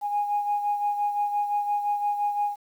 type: beating tone pair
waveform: sine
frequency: 823 / 828.8 Hz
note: G#5 / G#5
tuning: -16 / -4 cents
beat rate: 5.8 Hz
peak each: -23 / -31 dBFS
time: 0.01-2.56 s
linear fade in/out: 50 ms
effects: tanh soft clip ceiling -17 dBFS + 9-bit